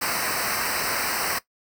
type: noise with comb filter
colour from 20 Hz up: pink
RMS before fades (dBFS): -26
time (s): 0.01-1.39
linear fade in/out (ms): 10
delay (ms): 0.29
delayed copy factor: -0.95
effects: noise-tail reverb RT60 0.1 s tail -17 dB re dry